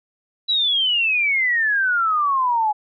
sine exponential sweep, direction down, 3967 to 830.6 Hz, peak -16 dBFS, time 0.48-2.73 s, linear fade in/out 20 ms, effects none

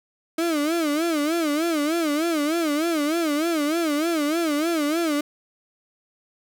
35% pulse tone with vibrato, 314.3 Hz, D#4, 18 cents sharp, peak -19 dBFS, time 0.38-5.21 s, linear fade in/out 5 ms, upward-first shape sine, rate 3.3 Hz, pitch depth 150 cents each way, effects none

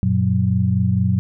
sine tone cluster, 95 / 119.3 / 185.3 Hz, F#2 / A#2 / F#3, +46 / +41 / +3 cents, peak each -19 dBFS, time 0.03-1.19 s, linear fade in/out 0 ms, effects none

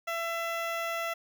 15% pulse tone with notch filter, 670 Hz, E5, 28 cents sharp, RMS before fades -33 dBFS, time 0.07-1.14 s, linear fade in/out 10 ms, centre 8300 Hz, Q 1, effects none

